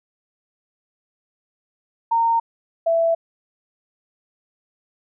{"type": "tone pair in turn", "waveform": "sine", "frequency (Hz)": [920, 664], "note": ["A#5", "E5"], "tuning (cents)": [-23, 12], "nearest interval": "tritone", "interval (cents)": 565, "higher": "first", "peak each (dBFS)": -15, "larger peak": "neither", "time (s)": [[2.11, 2.4], [2.86, 3.15]], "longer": "neither", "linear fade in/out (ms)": 10, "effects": []}